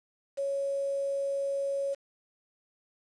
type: tone with quantisation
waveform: sine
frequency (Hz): 554.4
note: C#5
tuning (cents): 0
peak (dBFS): -28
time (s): 0.37-1.95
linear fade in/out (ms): 20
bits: 8
effects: resampled to 22050 Hz